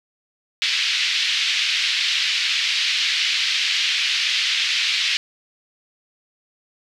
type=band-pass noise; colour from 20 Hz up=pink; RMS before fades=-21 dBFS; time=0.62-5.17 s; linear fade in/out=0 ms; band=2300 to 4600 Hz; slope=24 dB/octave; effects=none